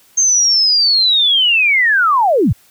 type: linear sweep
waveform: sine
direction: down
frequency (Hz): 6400 to 67.8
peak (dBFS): -9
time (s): 0.17-2.53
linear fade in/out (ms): 10
effects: white hiss -50 dBFS RMS until 2.7 s